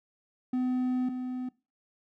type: tone pair in turn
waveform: triangle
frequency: 253 / 253 Hz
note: B3 / B3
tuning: +42 / +42 cents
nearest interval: unison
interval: 0 cents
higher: neither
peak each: -24 / -30 dBFS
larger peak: first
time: 0.53-1.09 / 1.09-1.49 s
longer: first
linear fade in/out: 5 ms
effects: noise-tail reverb RT60 0.3 s tail -21 dB re dry